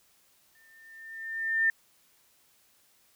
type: tone with exponential growth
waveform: sine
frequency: 1802 Hz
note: A6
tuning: 41 cents sharp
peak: -20 dBFS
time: 0.55-1.7 s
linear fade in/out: 2 ms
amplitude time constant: 250 ms
effects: white hiss -65 dBFS RMS until 3.15 s